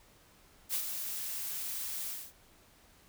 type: noise with ADSR envelope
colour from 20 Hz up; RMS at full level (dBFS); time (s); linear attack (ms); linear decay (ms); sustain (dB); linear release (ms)
blue; -31; 0.69-2.33; 53; 76; -7; 250
effects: pink hiss -62 dBFS RMS until 3.08 s